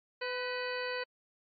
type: harmonic tone with a mistuned harmonic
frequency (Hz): 500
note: B4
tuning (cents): +21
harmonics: 1 / 2 / 3 / 4 / 5 / 6 / 8 / 9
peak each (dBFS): -37 / -43 / -41 / -42 / -44 / -49 / -50 / -47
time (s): 0.21-1.04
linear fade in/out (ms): 10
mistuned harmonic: 4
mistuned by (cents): -46
effects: AAC 48 kbps